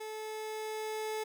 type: tone with level ramp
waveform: 30% pulse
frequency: 433.7 Hz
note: A4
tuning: 25 cents flat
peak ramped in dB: -37 to -31 dBFS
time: 0-1.24 s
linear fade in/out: 10 ms
effects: none